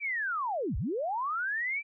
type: linear two-way sweep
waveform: sine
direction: down then up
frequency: 2367 to 41.03 to 2367 Hz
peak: -29 dBFS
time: 0-1.83 s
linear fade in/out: 50 ms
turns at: 0.77 s
effects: none